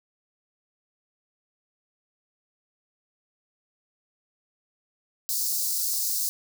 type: high-pass noise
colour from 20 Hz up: white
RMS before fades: -27 dBFS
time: 5.29-6.29 s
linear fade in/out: 0 ms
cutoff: 4400 Hz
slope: 48 dB/octave
effects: none